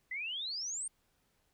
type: exponential sweep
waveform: sine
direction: up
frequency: 1975.5 to 9000 Hz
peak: -36 dBFS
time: 0.11-0.88 s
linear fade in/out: 5 ms
effects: pink hiss -75 dBFS RMS until 1.53 s